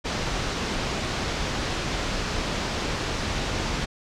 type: low-pass noise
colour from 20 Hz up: pink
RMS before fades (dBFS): -28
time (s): 0.04-3.86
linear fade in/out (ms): 20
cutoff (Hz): 6200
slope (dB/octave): 24
effects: none